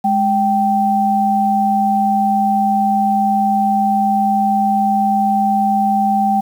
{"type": "tone pair together", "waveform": "sine", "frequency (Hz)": [208.2, 780], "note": ["G#3", "G5"], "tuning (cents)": [5, -9], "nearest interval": "octave + major seventh", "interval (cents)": 2286, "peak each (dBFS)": [-17, -13], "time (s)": [0.04, 6.41], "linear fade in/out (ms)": 10, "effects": ["7-bit"]}